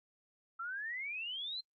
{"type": "exponential sweep", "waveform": "sine", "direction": "up", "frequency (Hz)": [1318.5, 4186], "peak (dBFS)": -38, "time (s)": [0.59, 1.61], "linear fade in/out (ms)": 10, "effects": ["noise-tail reverb RT60 0.1 s tail -26 dB re dry", "Opus 48 kbps"]}